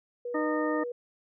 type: tone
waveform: sine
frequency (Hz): 484.7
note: B4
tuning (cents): -32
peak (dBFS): -32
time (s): 0.25-0.92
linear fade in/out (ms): 5
type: harmonic tone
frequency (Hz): 306.4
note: D#4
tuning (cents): -27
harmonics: 1 / 2 / 3 / 4 / 6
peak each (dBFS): -29 / -33 / -38 / -35 / -37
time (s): 0.34-0.84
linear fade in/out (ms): 10
effects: none